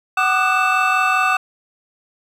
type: tone cluster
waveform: triangle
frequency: 752 / 1185 / 1230 / 1484 / 2641 Hz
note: F#5 / D6 / D#6 / F#6 / E7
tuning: +28 / +15 / -20 / +5 / +3 cents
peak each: -19 dBFS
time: 0.17-1.37 s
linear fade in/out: 5 ms
effects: none